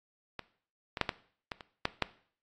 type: clicks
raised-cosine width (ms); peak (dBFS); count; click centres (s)
0.3; -21 / -19 / -9 / -13 / -19 / -28 / -11 / -10; 8; 0.393 / 0.972 / 1.013 / 1.092 / 1.518 / 1.608 / 1.854 / 2.023
effects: noise-tail reverb RT60 0.5 s tail -18 dB re dry + AAC 32 kbps